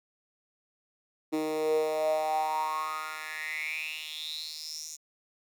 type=tone with high-pass filter sweep; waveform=10% pulse; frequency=155.56 Hz; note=D#3; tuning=in tune; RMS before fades=-32 dBFS; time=1.32-4.97 s; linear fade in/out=20 ms; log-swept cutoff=330 to 6500 Hz; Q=8.2; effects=none